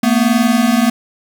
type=tone pair together; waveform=square; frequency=224.4 / 245.5 Hz; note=A3 / B3; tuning=+34 / -10 cents; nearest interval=major second; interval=156 cents; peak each=-14 / -14 dBFS; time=0.03-0.9 s; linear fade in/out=5 ms; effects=none